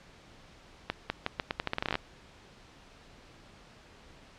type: accelerating click train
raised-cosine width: 0.3 ms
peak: -13 dBFS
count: 16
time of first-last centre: 0.9-1.954 s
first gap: 200 ms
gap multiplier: 0.82
effects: pink hiss -55 dBFS RMS until 4.38 s + low-pass 5000 Hz 12 dB/octave